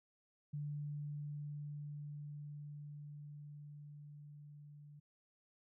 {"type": "tone with level ramp", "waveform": "sine", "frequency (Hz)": 146.83, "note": "D3", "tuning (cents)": 0, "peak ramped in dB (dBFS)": [-39, -54], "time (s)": [0.53, 5], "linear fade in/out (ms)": 10, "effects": []}